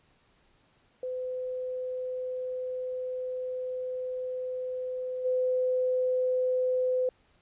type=tone with level steps; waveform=sine; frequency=508 Hz; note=B4; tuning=49 cents sharp; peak=-31 / -24 dBFS; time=1.03-7.09 s; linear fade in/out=2 ms; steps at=5.24 s; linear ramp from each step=20 ms; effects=pink hiss -66 dBFS RMS until 7.41 s + resampled to 8000 Hz